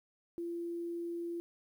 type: tone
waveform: sine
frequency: 341.5 Hz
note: F4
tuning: 39 cents flat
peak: -36 dBFS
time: 0.38-1.4 s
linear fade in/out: 0 ms
effects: 11-bit